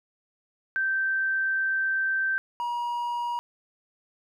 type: tone pair in turn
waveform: sine / triangle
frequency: 1558 / 956.1 Hz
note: G6 / A#5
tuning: -11 / +44 cents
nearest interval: minor sixth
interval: 845 cents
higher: first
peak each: -23 / -25 dBFS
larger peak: first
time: 0.76-2.38 / 2.6-3.39 s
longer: first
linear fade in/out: 0 ms
effects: none